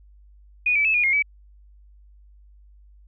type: tone with pitch steps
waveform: sine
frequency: 2466 / 2307 / 2605 / 2438 / 2140 / 2288 Hz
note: D#7 / D7 / E7 / D#7 / C7 / D7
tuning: -16 / -31 / -21 / -36 / +38 / -46 cents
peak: -17 dBFS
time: 0.66-1.224 s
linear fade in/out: 5 ms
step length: 94 ms
effects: added 50 Hz sine -48 dBFS peak until 3.07 s